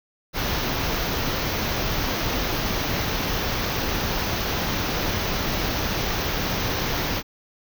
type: band-stop noise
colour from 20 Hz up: pink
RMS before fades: -25 dBFS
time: 0.33-7.23 s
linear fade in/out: 50 ms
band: 6400 to 13000 Hz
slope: 96 dB/octave
effects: none